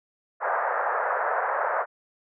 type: band-pass noise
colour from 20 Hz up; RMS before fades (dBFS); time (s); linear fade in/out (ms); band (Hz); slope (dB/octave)
pink; -26; 0.4-1.86; 50; 510 to 1700; 48
effects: none